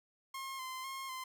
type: tone with vibrato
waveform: sawtooth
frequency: 1054 Hz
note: C6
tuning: 12 cents sharp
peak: -37 dBFS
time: 0.34-1.24 s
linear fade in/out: 5 ms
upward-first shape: square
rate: 2 Hz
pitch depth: 29 cents each way
effects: none